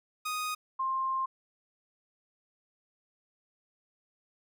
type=tone pair in turn; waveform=sawtooth / sine; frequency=1244.5 / 1056.6 Hz; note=D#6 / C6; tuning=0 / +17 cents; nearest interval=minor third; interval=283 cents; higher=first; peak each=-28 dBFS; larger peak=neither; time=0.25-0.55 / 0.79-1.26 s; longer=second; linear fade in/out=10 ms; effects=none